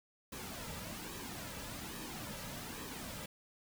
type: noise with flanger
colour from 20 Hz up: pink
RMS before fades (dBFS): -45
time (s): 0.32-3.26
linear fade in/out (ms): 5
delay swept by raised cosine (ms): 1.4 to 2.8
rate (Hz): 1.2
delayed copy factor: -0.55
effects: none